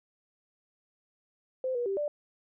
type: tone with pitch steps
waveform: sine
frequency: 517 / 482.5 / 391.6 / 589 Hz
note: C5 / B4 / G4 / D5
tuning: -21 / -40 / -2 / +5 cents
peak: -28 dBFS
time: 1.64-2.08 s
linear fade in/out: 2 ms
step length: 110 ms
effects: none